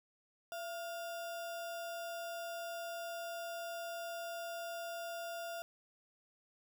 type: tone with sample-and-hold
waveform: sine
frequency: 677 Hz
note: E5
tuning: 46 cents sharp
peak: -40 dBFS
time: 0.52-5.62 s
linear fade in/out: 0 ms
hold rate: 2100 Hz
effects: none